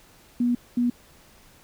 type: tone bursts at uneven times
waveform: sine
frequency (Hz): 242.2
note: B3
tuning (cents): -34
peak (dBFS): -19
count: 2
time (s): 0.4-0.55 / 0.77-0.9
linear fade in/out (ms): 5
effects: pink hiss -54 dBFS RMS until 1.63 s